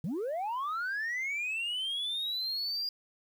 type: linear sweep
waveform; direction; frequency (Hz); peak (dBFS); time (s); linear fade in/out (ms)
sine; up; 138.59 to 4854; -29; 0.04-2.89; 2
effects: tanh soft clip ceiling -30 dBFS + 10-bit